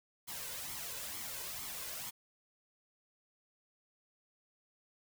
white noise with flanger, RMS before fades -43 dBFS, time 0.27-2.11 s, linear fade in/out 20 ms, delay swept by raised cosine 0.92 to 2.02 ms, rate 2.2 Hz, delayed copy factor +0.6, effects none

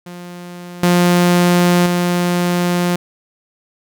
sawtooth tone with level steps, 176.3 Hz, F3, 17 cents sharp, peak -26 / -6 / -10 dBFS, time 0.06-2.96 s, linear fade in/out 5 ms, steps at 0.83 / 1.86 s, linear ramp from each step 2 ms, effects none

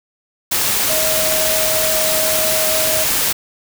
sine tone in noise, 631 Hz, D#5, 24 cents sharp, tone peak -20 dBFS, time 0.89-3.04 s, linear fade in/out 10 ms, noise white, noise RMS -17 dBFS, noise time 0.51-3.33 s, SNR -6 dB, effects none

